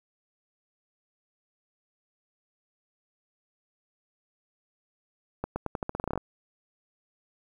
accelerating click train, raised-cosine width 1 ms, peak -16 dBFS, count 14, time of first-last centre 5.44-6.176 s, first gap 120 ms, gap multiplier 0.86, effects 9-bit

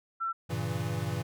sine tone, 1344 Hz, E6, 33 cents sharp, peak -29 dBFS, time 0.2-0.33 s, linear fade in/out 20 ms
square chord, G diminished seventh, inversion none, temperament equal, 98 / 116.54 / 138.59 / 164.81 Hz, G2 / Bb2 / Db3 / Fb3, 0 / 0 / 0 / 0 cents, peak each -37 / -35 / -39 / -37 dBFS, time 0.49-1.23 s, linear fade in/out 20 ms
effects none

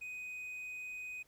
triangle tone, 2499 Hz, D#7, 7 cents sharp, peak -40 dBFS, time 0.01-1.23 s, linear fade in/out 10 ms, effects pink hiss -70 dBFS RMS until 1.27 s

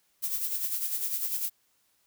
violet noise with tremolo, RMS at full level -29 dBFS, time 0.22-1.5 s, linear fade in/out 20 ms, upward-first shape sine, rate 10 Hz, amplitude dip 55%, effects white hiss -70 dBFS RMS until 2.06 s

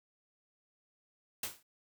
white noise with exponential decay, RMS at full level -33 dBFS, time 1.43-1.63 s, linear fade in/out 5 ms, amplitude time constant 42 ms, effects none

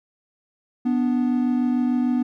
triangle tone pair together, 247 / 293.7 Hz, B3 / D4, 0 / 0 cents, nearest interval minor third, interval 300 cents, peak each -17 / -24 dBFS, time 0.85-2.23 s, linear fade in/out 10 ms, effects none

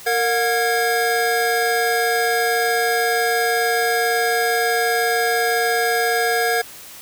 square tone cluster, 461.3 / 720 / 1646 Hz, A#4 / F#5 / G#6, -18 / -47 / -16 cents, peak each -22 dBFS, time 0.06-6.62 s, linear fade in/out 10 ms, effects white hiss -39 dBFS RMS until 7.01 s

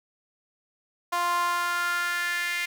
sawtooth tone with high-pass filter sweep, 349.2 Hz, F4, in tune, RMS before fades -27 dBFS, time 1.12-2.66 s, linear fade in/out 10 ms, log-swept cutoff 900 to 2100 Hz, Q 4.3, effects none

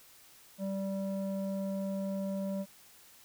square tone with low-pass filter, 194.5 Hz, G3, 13 cents flat, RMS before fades -35 dBFS, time 0.58-2.66 s, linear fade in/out 50 ms, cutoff 590 Hz, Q 1.9, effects white hiss -58 dBFS RMS until 3.24 s

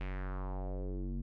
square tone with low-pass filter sweep, 46.92 Hz, F#1, 25 cents sharp, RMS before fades -38 dBFS, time 0-1.22 s, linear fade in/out 10 ms, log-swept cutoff 2600 to 220 Hz, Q 2.8, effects none

